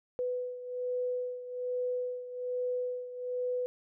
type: beating tone pair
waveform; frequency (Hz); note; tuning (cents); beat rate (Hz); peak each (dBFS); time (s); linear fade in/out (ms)
sine; 497.2 / 498.4; B4 / B4; +12 / +16; 1.2; -33 / -38; 0.19-3.66; 0
effects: none